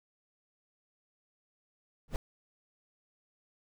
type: noise with exponential growth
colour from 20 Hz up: brown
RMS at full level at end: -26 dBFS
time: 2.08-2.16 s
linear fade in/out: 1 ms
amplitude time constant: 17 ms
effects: none